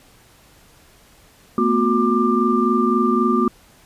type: tone cluster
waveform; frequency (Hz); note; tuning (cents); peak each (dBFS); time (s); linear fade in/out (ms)
sine; 223.7 / 247.5 / 364.1 / 1189; A3 / B3 / F#4 / D6; +29 / +4 / -28 / +21; -20; 1.58-3.48; 2
effects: pink hiss -51 dBFS RMS until 3.85 s + resampled to 32000 Hz